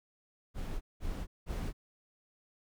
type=noise bursts; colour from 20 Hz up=brown; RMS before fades=-36 dBFS; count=3; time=0.54-1.73 s; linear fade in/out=50 ms; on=270 ms; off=190 ms; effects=none